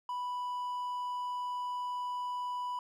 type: tone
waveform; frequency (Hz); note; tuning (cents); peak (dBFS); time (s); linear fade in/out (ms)
triangle; 987.8; B5; 0; -32; 0.09-2.79; 2
effects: none